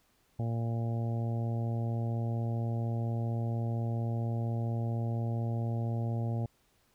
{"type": "harmonic tone", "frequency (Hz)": 115.7, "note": "A#2", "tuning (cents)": -13, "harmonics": [1, 2, 3, 4, 5, 6, 7], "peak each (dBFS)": [-30, -39, -45, -47, -46, -47, -49], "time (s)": [0.39, 6.46], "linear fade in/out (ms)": 5, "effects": ["pink hiss -70 dBFS RMS until 6.94 s"]}